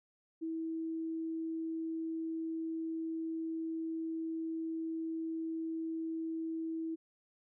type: tone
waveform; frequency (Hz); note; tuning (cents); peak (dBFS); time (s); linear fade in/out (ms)
sine; 324.6; E4; -27; -35; 0.41-6.96; 20
effects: none